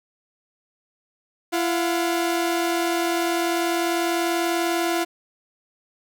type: tone pair together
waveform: sawtooth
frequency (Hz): 338.9 / 718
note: E4 / F5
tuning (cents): +48 / +48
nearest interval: octave + minor second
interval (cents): 1300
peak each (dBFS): -18 / -23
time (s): 1.52-5.05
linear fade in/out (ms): 20
effects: none